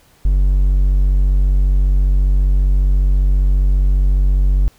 triangle tone, 47.39 Hz, F#1, 42 cents sharp, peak -8 dBFS, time 0.25-4.68 s, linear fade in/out 0 ms, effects pink hiss -52 dBFS RMS until 4.78 s

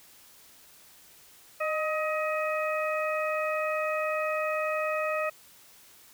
harmonic tone with a mistuned harmonic, 631 Hz, D#5, 24 cents sharp, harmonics 1 / 2 / 3 / 4, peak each -29 / -32 / -37 / -35 dBFS, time 1.6-5.3 s, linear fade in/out 10 ms, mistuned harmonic 1, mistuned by -41 cents, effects white hiss -55 dBFS RMS until 6.13 s

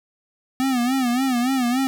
square tone with vibrato, 253.2 Hz, B3, 43 cents sharp, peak -19 dBFS, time 0.6-1.87 s, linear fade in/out 0 ms, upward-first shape sine, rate 3.5 Hz, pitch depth 110 cents each way, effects none

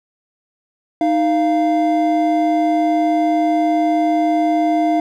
triangle tone pair together, 311.1 / 692.4 Hz, D#4 / F5, 0 / -15 cents, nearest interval octave + major second, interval 1385 cents, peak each -14 dBFS, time 1.01-5 s, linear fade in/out 2 ms, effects none

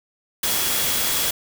sine tone in noise, 3339 Hz, G#7, 9 cents sharp, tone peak -31 dBFS, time 0.43-1.31 s, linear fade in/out 5 ms, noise white, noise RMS -22 dBFS, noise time 0.43-1.31 s, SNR -12 dB, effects none

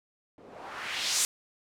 blue noise with low-pass filter sweep, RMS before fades -33 dBFS, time 0.38-1.25 s, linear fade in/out 0 ms, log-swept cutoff 320 to 8500 Hz, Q 1.5, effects none

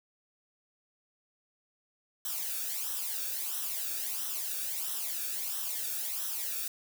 blue noise with flanger, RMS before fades -35 dBFS, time 2.25-6.68 s, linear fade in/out 2 ms, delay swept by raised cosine 0.43 to 1 ms, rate 1.5 Hz, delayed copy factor -0.7, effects none

